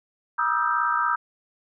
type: tone cluster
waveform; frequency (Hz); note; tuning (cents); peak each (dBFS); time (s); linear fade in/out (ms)
sine; 959 / 1215 / 1279 / 1336 / 1566; A#5 / D#6 / D#6 / E6 / G6; +49 / -42 / +47 / +23 / -2; -27; 0.38-1.16; 10
effects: none